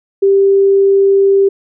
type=tone; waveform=sine; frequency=393.2 Hz; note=G4; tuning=5 cents sharp; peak=-6 dBFS; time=0.22-1.49 s; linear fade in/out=10 ms; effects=none